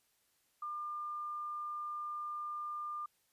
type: tone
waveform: sine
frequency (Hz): 1200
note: D6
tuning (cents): +37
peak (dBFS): -38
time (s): 0.62-3.06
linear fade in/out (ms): 5
effects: white hiss -75 dBFS RMS until 3.32 s + resampled to 32000 Hz